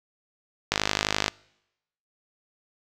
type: click train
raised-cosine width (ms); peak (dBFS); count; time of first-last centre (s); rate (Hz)
0.2; -4; 30; 0.72-1.281; 51.7
effects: noise-tail reverb RT60 0.9 s tail -26 dB re dry